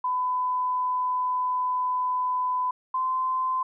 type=tone pair in turn; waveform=sine; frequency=1004 / 1031 Hz; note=B5 / C6; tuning=+28 / -26 cents; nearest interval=unison; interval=46 cents; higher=second; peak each=-23 dBFS; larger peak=neither; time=0.04-2.71 / 2.94-3.63 s; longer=first; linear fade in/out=5 ms; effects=none